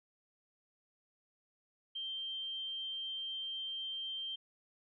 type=tone; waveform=sine; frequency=3148 Hz; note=G7; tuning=7 cents sharp; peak=-38 dBFS; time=1.95-4.36 s; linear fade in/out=10 ms; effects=none